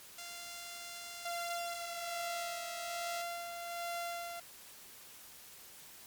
5% pulse tone with pitch glide, 693 to 650.3 Hz, F5 to E5, -14 to -24 cents, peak -33 dBFS, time 0.18-3.22 s, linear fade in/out 5 ms, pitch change -110 cents, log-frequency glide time 1.54-2.45 s
sawtooth tone with tremolo, 689 Hz, F5, 24 cents flat, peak -33 dBFS, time 1.25-4.4 s, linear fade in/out 5 ms, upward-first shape sine, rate 1.2 Hz, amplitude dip 45%
effects white hiss -54 dBFS RMS until 6.06 s + MP3 96 kbps

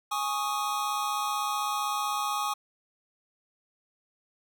square chord, Ab suspended fourth, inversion none, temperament equal, 830.6 / 1108.7 / 1244.5 Hz, Ab5 / Db6 / Eb6, 0 / 0 / 0 cents, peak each -33 dBFS, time 0.11-2.54 s, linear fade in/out 10 ms, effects none

